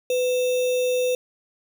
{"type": "tone with sample-and-hold", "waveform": "sine", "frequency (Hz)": 501, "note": "B4", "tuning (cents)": 25, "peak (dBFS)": -19, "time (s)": [0.1, 1.15], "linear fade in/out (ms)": 2, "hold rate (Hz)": 3150, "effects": []}